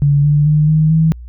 sine tone with pitch steps, 143.2 / 147.31 / 151.54 / 155.89 / 160.37 Hz, D3 / D3 / D#3 / D#3 / E3, -43 / +6 / -45 / +4 / -47 cents, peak -8 dBFS, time 0.02-1.12 s, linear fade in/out 0 ms, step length 220 ms, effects added 60 Hz sine -29 dBFS peak until 1.28 s

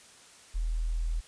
sine tone, 40.49 Hz, E1, 30 cents flat, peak -27 dBFS, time 0.54-1.21 s, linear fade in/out 20 ms, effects white hiss -54 dBFS RMS until 1.27 s + resampled to 22050 Hz

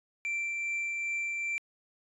triangle tone with tremolo, 2349 Hz, D7, in tune, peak -28 dBFS, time 0.25-1.58 s, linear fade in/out 0 ms, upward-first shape triangle, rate 2.5 Hz, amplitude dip 25%, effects resampled to 24000 Hz

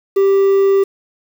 triangle tone with quantisation, 392 Hz, G4, in tune, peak -7 dBFS, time 0.16-0.84 s, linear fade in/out 10 ms, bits 6, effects none

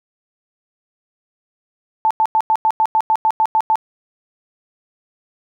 sine tone bursts, 880 Hz, A5, in tune, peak -11 dBFS, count 12, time 2.05-3.756 s, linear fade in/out 0 ms, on 56 ms, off 94 ms, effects none

